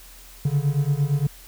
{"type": "beating tone pair", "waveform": "triangle", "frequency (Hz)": [138.8, 147.5], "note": ["C#3", "D3"], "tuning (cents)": [3, 8], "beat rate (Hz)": 8.7, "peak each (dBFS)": -20, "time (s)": [0.45, 1.27], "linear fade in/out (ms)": 5, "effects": ["added 42 Hz sine -46 dBFS peak until 1.47 s", "white hiss -47 dBFS RMS until 1.47 s"]}